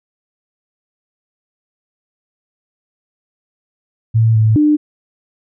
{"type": "tone with pitch steps", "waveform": "sine", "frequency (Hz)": [112.7, 109.7, 299.8], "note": ["A2", "A2", "D4"], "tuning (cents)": [42, -5, 36], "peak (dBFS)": -8, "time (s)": [4.14, 4.77], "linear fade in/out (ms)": 20, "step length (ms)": 210, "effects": []}